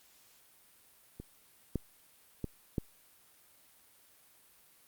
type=clicks; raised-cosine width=3 ms; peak=-30 / -19 / -22 / -18 dBFS; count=4; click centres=1.2 / 1.757 / 2.443 / 2.782 s; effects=white hiss -63 dBFS RMS until 4.87 s + Opus 48 kbps